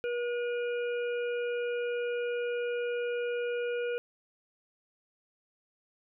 harmonic tone with a mistuned harmonic, 481 Hz, B4, 46 cents flat, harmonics 1 / 3 / 5 / 6, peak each -30 / -40 / -44 / -49 dBFS, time 0.04-3.98 s, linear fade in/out 0 ms, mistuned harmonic 5, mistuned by +19 cents, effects none

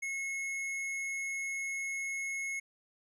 sine tone with hard clipping, 2177 Hz, C#7, 32 cents flat, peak -36 dBFS, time 0.02-2.6 s, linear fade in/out 10 ms, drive 11 dB, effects resampled to 32000 Hz

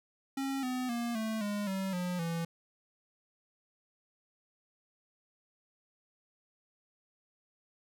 square tone with pitch steps, 271.4 / 253.2 / 236.3 / 220.4 / 205.7 / 191.91 / 179.06 / 167.07 Hz, C#4 / B3 / A#3 / A3 / G#3 / G3 / F3 / E3, -36 / +43 / +24 / +3 / -16 / -36 / +44 / +24 cents, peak -33 dBFS, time 0.37-2.45 s, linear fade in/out 5 ms, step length 260 ms, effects none

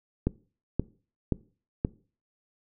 click train, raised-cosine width 3 ms, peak -11 dBFS, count 4, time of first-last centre 0.27-1.849 s, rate 1.9 Hz, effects noise-tail reverb RT60 0.4 s tail -21 dB re dry

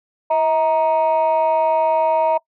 sine tone pair together, 640 / 936.6 Hz, D#5 / A#5, +49 / +8 cents, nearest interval perfect fifth, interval 659 cents, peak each -15 dBFS, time 0.3-2.38 s, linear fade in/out 10 ms, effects noise-tail reverb RT60 0.1 s tail -24 dB re dry + tanh soft clip ceiling -10 dBFS

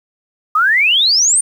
sine exponential sweep, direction up, 1204 to 9240 Hz, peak -9 dBFS, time 0.55-1.41 s, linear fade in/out 5 ms, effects 7-bit

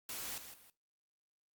white noise with echo, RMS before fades -43 dBFS, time 0.09-0.38 s, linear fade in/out 2 ms, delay 160 ms, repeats 2, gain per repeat -9 dB, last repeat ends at 0.7 s, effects noise-tail reverb RT60 0.2 s tail -17 dB re dry + Opus 48 kbps

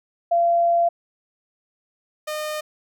sine / sawtooth tone pair in turn, 685 / 610.3 Hz, F5 / D#5, -34 / -34 cents, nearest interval major second, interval 200 cents, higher first, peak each -15 / -22 dBFS, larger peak first, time 0.31-0.89 / 2.27-2.61 s, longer first, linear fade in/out 10 ms, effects none

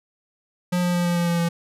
square tone with pitch steps, 178.2 / 176.76 / 175.34 / 173.93 / 172.53 / 171.14 / 169.76 Hz, F3 / F3 / F3 / F3 / F3 / F3 / F3, +35 / +21 / +7 / -7 / -21 / -35 / -49 cents, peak -20 dBFS, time 0.72-1.49 s, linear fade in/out 10 ms, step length 110 ms, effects resampled to 32000 Hz

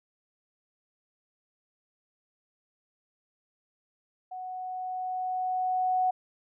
sine tone with level ramp, 740 Hz, F#5, in tune, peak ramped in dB -36 to -22 dBFS, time 4.31-6.11 s, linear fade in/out 10 ms, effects none

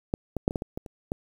clicks, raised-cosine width 2 ms, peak -12 / -15 / -7 / -20 / -14 / -18 / -19 / -27 / -15 dBFS, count 9, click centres 0.139 / 0.367 / 0.479 / 0.509 / 0.558 / 0.621 / 0.775 / 0.862 / 1.119 s, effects 8-bit

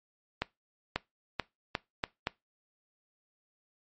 accelerating click train, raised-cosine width 0.3 ms, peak -13 dBFS, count 6, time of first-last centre 0.42-2.271 s, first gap 540 ms, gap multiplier 0.81, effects noise-tail reverb RT60 0.2 s tail -21 dB re dry + MP3 32 kbps

